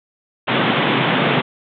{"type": "band-pass noise", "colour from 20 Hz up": "pink", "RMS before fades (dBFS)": -17, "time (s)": [0.47, 1.42], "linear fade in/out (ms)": 20, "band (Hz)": [120, 3600], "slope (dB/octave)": 96, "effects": []}